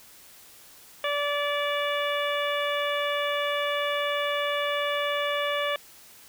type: harmonic tone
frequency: 579 Hz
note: D5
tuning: 25 cents flat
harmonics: 1 / 2 / 3 / 4 / 5 / 6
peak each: -28 / -31 / -33 / -34 / -35 / -36 dBFS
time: 1.04-5.76 s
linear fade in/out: 2 ms
effects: white hiss -51 dBFS RMS until 6.28 s